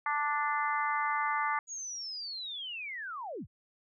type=harmonic tone; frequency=293.7 Hz; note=D4; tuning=in tune; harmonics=3 / 4 / 5 / 6 / 7; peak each=-33 / -32 / -39 / -38 / -37 dBFS; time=0.06-1.59 s; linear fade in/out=2 ms
type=linear sweep; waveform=sine; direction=down; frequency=6780 to 34.8 Hz; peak=-37 dBFS; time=1.67-3.47 s; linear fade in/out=50 ms
effects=none